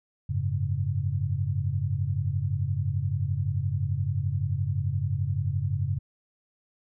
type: chord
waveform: sine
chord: F# suspended second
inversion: none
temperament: just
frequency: 92.5 / 104.06 / 138.75 Hz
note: F#2 / G#2 / C#3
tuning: 0 / +4 / +2 cents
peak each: -29 dBFS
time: 0.29-5.99 s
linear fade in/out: 10 ms
effects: none